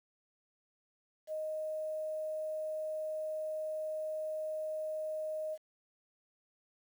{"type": "tone with quantisation", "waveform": "sine", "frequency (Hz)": 622.3, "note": "D#5", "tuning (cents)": 0, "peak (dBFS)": -35, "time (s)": [1.27, 5.58], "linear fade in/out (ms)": 50, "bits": 10, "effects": []}